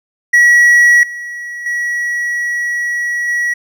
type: tone with level steps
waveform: triangle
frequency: 1925 Hz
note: B6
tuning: 45 cents flat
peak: -3 / -21 / -13 / -11 dBFS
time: 0.33-3.54 s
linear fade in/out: 10 ms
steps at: 1.03 / 1.66 / 3.28 s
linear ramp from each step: 2 ms
effects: none